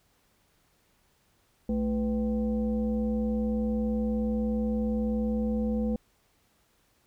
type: tone with frequency modulation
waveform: sine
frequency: 219.6 Hz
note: A3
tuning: 3 cents flat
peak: -25 dBFS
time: 1.69-5.96 s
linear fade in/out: 2 ms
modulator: 279 Hz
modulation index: 0.79
effects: pink hiss -68 dBFS RMS until 7.06 s